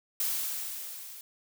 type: noise with level ramp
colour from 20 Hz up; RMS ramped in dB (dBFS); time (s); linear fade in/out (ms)
blue; -29 to -46; 0.2-1.21; 2
effects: none